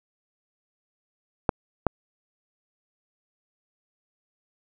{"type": "clicks", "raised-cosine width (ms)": 1, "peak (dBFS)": -5, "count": 2, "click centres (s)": [1.492, 1.867], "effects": []}